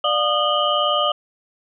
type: tone cluster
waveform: sine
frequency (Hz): 592 / 710 / 1227 / 2916 / 3115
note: D5 / F5 / D#6 / F#7 / G7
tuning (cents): +14 / +28 / -25 / -26 / -12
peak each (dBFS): -22 / -26 / -20 / -25 / -24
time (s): 0.04-1.12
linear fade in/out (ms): 5
effects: none